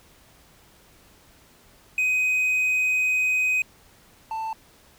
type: tone pair in turn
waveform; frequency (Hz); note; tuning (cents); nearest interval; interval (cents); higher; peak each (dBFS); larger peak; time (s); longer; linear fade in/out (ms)
triangle; 2510 / 887.4; D#7 / A5; +15 / +14; octave + tritone; 1801; first; -18 / -25; first; 1.98-3.62 / 4.31-4.53; first; 2
effects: pink hiss -55 dBFS RMS until 4.98 s